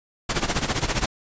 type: noise with tremolo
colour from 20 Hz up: pink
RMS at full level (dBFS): -21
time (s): 0.29-1.06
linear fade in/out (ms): 5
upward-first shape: sine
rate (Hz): 15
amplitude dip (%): 80
effects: resampled to 16000 Hz